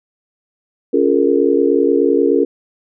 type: chord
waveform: sine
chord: Bb minor seventh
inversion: first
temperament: just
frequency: 279.7 / 349.6 / 419.5 / 466.2 Hz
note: Db4 / F4 / Ab4 / Bb4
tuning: +16 / +2 / +17 / 0 cents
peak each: -16 dBFS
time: 0.93-2.45 s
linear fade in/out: 10 ms
effects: none